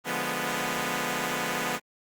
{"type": "chord", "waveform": "5% pulse", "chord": "D diminished seventh", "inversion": "none", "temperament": "equal", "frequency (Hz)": [146.83, 174.61, 207.7, 246.9], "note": ["D3", "F3", "Ab3", "Cb4"], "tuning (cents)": [0, 0, 0, 0], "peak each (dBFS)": [-25, -23, -23, -19], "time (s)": [0.04, 1.8], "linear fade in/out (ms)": 50, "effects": ["Opus 24 kbps"]}